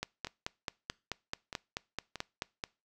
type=two click trains; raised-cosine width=0.2 ms; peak=-23 / -17 dBFS; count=4 / 13; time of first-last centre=0.27-2.157 / 0.03-2.639 s; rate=1.59 / 4.6 Hz; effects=noise-tail reverb RT60 0.3 s tail -24 dB re dry